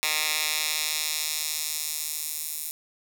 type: tone with high-pass filter sweep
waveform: 10% pulse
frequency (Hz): 153.8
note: D#3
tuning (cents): -20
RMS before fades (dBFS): -29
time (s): 0.03-2.71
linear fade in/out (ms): 0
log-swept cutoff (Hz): 2300 to 9800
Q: 0.78
effects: none